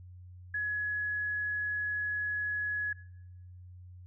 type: tone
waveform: sine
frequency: 1686 Hz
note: G#6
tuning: 26 cents sharp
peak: -30 dBFS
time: 0.54-2.93 s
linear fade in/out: 5 ms
effects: noise-tail reverb RT60 0.9 s tail -21 dB re dry + added 90 Hz sine -47 dBFS peak until 4.06 s